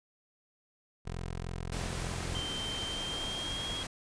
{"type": "tone", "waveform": "15% pulse", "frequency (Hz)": 43.27, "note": "F1", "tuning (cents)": -15, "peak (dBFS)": -30, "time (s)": [1.05, 2.41], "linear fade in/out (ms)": 20}
{"type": "noise", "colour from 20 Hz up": "pink", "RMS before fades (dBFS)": -39, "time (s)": [1.72, 3.87], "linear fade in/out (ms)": 5}
{"type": "tone with pitch glide", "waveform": "sine", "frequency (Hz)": [3129, 3271], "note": ["G7", "G#7"], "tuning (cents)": [-4, -27], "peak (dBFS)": -36, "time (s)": [2.35, 3.83], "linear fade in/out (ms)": 0, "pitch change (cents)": 77, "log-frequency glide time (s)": [2.89, 3.71]}
{"effects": ["resampled to 22050 Hz"]}